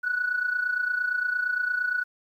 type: tone with amplitude modulation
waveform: sine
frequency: 1475 Hz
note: F#6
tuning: 6 cents flat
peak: -20 dBFS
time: 0.03-2.04 s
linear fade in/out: 20 ms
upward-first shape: sine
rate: 28.7 Hz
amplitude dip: 70%
effects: tanh soft clip ceiling -17 dBFS + 10-bit